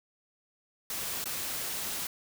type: noise with dropouts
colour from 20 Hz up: white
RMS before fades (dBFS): -35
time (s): 0.9-2.07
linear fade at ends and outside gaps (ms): 2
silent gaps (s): 1.242-1.256
effects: none